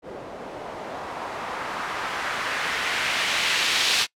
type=noise with low-pass filter sweep; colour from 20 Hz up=blue; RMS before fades=-27 dBFS; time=0.02-4.07 s; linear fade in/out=50 ms; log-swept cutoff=470 to 3700 Hz; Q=1.2; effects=noise-tail reverb RT60 0.1 s tail -23 dB re dry